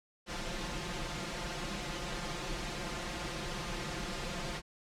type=noise with comb filter; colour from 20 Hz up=pink; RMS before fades=-38 dBFS; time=0.26-4.62 s; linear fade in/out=50 ms; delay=5.7 ms; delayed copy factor=+1; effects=low-pass 6000 Hz 12 dB/octave